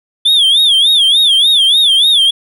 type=tone with vibrato; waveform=triangle; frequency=3433 Hz; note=A7; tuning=43 cents flat; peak=-5 dBFS; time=0.25-2.31 s; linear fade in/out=10 ms; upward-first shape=sine; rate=3.4 Hz; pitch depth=160 cents each way; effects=none